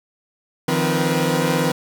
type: tone cluster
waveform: sawtooth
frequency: 153.8 / 172 / 258.3 / 482.2 Hz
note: D#3 / F3 / C4 / B4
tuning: -20 / -26 / -22 / -41 cents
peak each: -19 dBFS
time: 0.68-1.72 s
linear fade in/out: 5 ms
effects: 8-bit